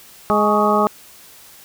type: harmonic tone with a mistuned harmonic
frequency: 209.1 Hz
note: G#3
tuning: 12 cents sharp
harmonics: 1 / 2 / 3 / 4 / 5 / 6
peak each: -20 / -20 / -20 / -20 / -20 / -20 dBFS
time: 0.3-0.87 s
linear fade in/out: 0 ms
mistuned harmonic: 5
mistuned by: +100 cents
effects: white hiss -44 dBFS RMS until 1.64 s